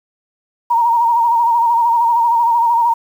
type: tone with vibrato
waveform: sine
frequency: 936 Hz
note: A#5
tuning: 7 cents sharp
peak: -10 dBFS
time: 0.7-2.94 s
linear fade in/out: 10 ms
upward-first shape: sine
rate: 13 Hz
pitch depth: 48 cents each way
effects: 7-bit